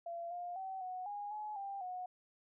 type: tone with pitch steps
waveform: sine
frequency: 682 / 706 / 764 / 737 / 820 / 847 / 792 / 730 Hz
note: F5 / F5 / G5 / F#5 / G#5 / G#5 / G5 / F#5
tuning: -41 / +19 / -45 / -7 / -22 / +34 / +18 / -24 cents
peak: -40 dBFS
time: 0.06-2.06 s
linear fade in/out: 5 ms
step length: 250 ms
effects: none